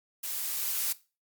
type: noise with level ramp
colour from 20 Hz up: blue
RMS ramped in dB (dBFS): -35 to -29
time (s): 0.23-0.93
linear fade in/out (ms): 10
effects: noise-tail reverb RT60 0.3 s tail -18 dB re dry + Opus 48 kbps